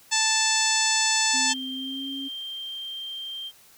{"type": "harmonic tone", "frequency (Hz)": 880, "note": "A5", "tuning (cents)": 0, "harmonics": [1, 2, 3, 4, 5, 6, 7, 8, 9], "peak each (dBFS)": [-29, -29, -29, -29, -29, -29, -29, -29, -29], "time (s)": [0.11, 1.54], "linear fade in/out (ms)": 20}
{"type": "tone with pitch glide", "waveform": "sine", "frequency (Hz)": [261.6, 272.9], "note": ["C4", "C#4"], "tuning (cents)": [0, -27], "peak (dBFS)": -33, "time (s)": [1.33, 2.29], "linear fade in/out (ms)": 20, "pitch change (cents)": 73, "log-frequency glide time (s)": [1.73, 2.07]}
{"type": "tone", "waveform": "sine", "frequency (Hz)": 3166, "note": "G7", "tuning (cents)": 17, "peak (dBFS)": -32, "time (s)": [1.47, 3.52], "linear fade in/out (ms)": 50}
{"effects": ["white hiss -54 dBFS RMS until 3.77 s"]}